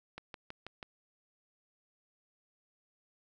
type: click train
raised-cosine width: 0.3 ms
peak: -27 dBFS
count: 5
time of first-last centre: 0.18-0.828 s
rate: 6.17 Hz
effects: none